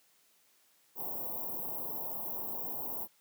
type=band-stop noise; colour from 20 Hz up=white; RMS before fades=-38 dBFS; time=0.95-3.08 s; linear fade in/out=50 ms; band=1000 to 13000 Hz; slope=48 dB/octave; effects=white hiss -68 dBFS RMS until 3.2 s + high-pass 150 Hz 12 dB/octave